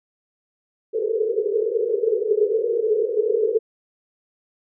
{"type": "band-pass noise", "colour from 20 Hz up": "pink", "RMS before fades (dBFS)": -21, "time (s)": [0.93, 3.59], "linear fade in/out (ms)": 20, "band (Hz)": [410, 470], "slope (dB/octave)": 96, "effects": []}